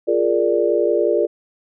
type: chord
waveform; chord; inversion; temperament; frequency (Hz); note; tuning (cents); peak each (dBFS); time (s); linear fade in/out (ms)
sine; Bb dominant seventh; second; equal; 349.2 / 415.3 / 466.2 / 587.3; F4 / Ab4 / Bb4 / D5; 0 / 0 / 0 / 0; -20; 0.07-1.27; 20
effects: none